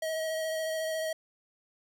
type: tone with vibrato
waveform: square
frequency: 637 Hz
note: D#5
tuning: 41 cents sharp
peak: -31 dBFS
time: 0.02-1.13 s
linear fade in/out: 5 ms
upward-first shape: square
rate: 14 Hz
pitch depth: 12 cents each way
effects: none